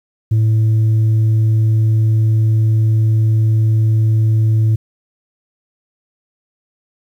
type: tone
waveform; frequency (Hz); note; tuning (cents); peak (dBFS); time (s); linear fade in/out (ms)
sine; 110; A2; 0; -7; 0.31-4.76; 10
effects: tanh soft clip ceiling -9 dBFS + 8-bit